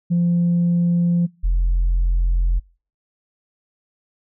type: tone pair in turn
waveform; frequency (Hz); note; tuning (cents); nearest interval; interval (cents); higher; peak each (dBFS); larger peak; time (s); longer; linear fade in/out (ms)
sine; 173 / 43.25; F3 / F1; -16 / -16; 2 octaves; 2400; first; -13; neither; 0.1-1.27 / 1.43-2.6; neither; 20
effects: noise-tail reverb RT60 0.4 s tail -26 dB re dry + tanh soft clip ceiling -12 dBFS